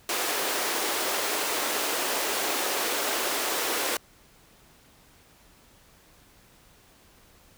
pink high-pass noise, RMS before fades -28 dBFS, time 0.09-3.97 s, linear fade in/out 2 ms, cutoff 340 Hz, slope 24 dB/octave, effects pink hiss -57 dBFS RMS until 7.57 s

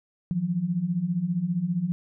sine beating tone pair, 164.2 / 179.2 Hz, E3 / F3, -6 / +45 cents, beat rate 15 Hz, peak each -29 / -25 dBFS, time 0.31-1.92 s, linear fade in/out 0 ms, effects none

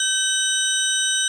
sine tone cluster, 1546 / 3032 / 3782 / 5960 / 8290 Hz, G6 / F#7 / A#7 / F#8 / C9, -24 / +42 / +24 / +12 / -17 cents, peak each -25 dBFS, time 0-1.28 s, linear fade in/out 2 ms, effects 8-bit

